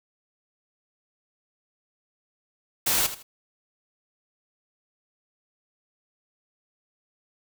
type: noise with echo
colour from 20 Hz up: white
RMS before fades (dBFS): -23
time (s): 2.86-3.07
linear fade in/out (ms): 10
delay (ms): 80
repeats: 2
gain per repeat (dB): -12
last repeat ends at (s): 3.23
effects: none